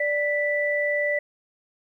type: tone pair together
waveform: sine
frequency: 587.3 / 1975.5 Hz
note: D5 / B6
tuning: 0 / 0 cents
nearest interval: octave + major sixth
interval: 2100 cents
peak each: -24 dBFS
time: 0-1.19 s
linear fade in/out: 5 ms
effects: 10-bit